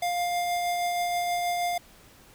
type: tone with tremolo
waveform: square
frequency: 703 Hz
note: F5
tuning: 11 cents sharp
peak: -25 dBFS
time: 0.02-1.78 s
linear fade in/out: 5 ms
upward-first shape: triangle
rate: 6.3 Hz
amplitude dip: 25%
effects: pink hiss -54 dBFS RMS until 2.34 s